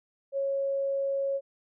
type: tone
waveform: sine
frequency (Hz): 550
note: C#5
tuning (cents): -14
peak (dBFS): -26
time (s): 0.32-1.41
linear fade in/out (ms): 50
effects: none

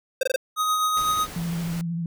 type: tone bursts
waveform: square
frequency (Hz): 523.3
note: C5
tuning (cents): 0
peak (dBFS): -19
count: 4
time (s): 0.21-0.361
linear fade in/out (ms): 5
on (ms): 22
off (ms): 21
type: tone with tremolo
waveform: square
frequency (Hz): 1253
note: D#6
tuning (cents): +12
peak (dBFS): -20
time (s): 0.56-1.27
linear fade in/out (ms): 50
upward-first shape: sine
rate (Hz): 7.9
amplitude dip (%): 30
type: noise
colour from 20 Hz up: pink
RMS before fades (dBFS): -38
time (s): 0.97-1.81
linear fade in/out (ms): 0
type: tone with vibrato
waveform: sine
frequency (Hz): 168.7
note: E3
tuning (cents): +40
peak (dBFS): -25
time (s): 1.36-2.06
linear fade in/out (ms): 2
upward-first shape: sine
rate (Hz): 13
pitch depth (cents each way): 36
effects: none

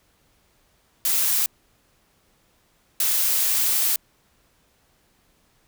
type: noise bursts at uneven times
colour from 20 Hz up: blue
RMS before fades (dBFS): -21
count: 2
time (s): 1.05-1.46 / 3-3.96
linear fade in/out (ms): 2
effects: pink hiss -63 dBFS RMS until 5.67 s

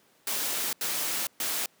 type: noise bursts at uneven times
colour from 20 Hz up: white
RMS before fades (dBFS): -30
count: 3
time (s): 0.27-0.73 / 0.81-1.27 / 1.4-1.66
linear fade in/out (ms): 2
effects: pink hiss -63 dBFS RMS until 1.8 s + high-pass 200 Hz 12 dB/octave

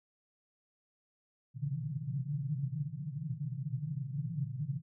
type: band-pass noise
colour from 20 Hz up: white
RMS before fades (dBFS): -37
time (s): 1.54-4.82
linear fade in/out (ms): 50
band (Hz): 120 to 160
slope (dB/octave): 96
effects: none

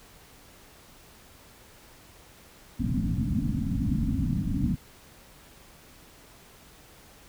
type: low-pass noise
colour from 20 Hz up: white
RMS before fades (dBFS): -27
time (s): 2.79-4.76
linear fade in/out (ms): 20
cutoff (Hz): 280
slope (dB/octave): 96
effects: pink hiss -53 dBFS RMS until 7.28 s

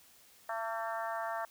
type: harmonic tone with a mistuned harmonic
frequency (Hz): 225.3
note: A3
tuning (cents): +41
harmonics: 3 / 4 / 5 / 6 / 7 / 8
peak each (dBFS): -38 / -40 / -42 / -44 / -45 / -46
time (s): 0.49-1.45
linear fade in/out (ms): 2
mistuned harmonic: 5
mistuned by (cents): +21
effects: white hiss -61 dBFS RMS until 1.5 s

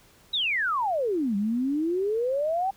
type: exponential two-way sweep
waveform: sine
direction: down then up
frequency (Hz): 3951 to 195.3 to 795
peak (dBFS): -23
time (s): 0.33-2.71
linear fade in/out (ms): 10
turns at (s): 1.36
effects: pink hiss -57 dBFS RMS until 2.76 s

